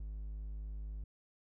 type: tone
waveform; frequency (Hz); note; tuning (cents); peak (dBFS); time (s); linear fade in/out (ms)
triangle; 51.91; G#1; 0; -38; 0-1.04; 5
effects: none